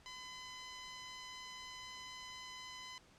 10% pulse tone, 1013 Hz, B5, 44 cents sharp, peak -39 dBFS, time 0.06-2.98 s, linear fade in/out 0 ms, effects pink hiss -65 dBFS RMS until 3.18 s + low-pass 7000 Hz 12 dB/octave

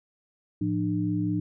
sine tone cluster, 109.6 / 174.7 / 300.2 Hz, A2 / F3 / D4, -6 / +1 / +38 cents, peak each -30 / -29 / -27 dBFS, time 0.61-1.4 s, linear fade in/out 5 ms, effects none

